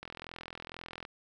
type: click train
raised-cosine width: 0.3 ms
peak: -26 dBFS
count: 44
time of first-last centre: 0.03-1.051 s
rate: 42.1 Hz
effects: none

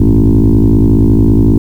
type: tone with frequency modulation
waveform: sine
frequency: 103.83 Hz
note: G#2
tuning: in tune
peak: -3 dBFS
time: 0-1.58 s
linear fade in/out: 5 ms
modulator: 54.6 Hz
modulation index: 4.2
effects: tanh soft clip ceiling -1 dBFS + 7-bit

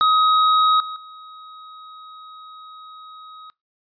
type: tone with level steps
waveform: square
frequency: 1264 Hz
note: D#6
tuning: 27 cents sharp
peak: -14 / -29 / -39 dBFS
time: 0.01-3.5 s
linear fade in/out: 0 ms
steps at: 0.8 / 0.96 s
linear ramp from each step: 2 ms
effects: noise-tail reverb RT60 0.2 s tail -21 dB re dry + resampled to 11025 Hz

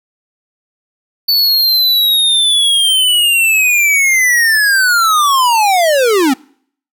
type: linear sweep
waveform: square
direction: down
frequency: 4500 to 247.7 Hz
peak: -9 dBFS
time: 1.28-6.34 s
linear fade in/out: 10 ms
effects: noise-tail reverb RT60 0.6 s tail -25 dB re dry

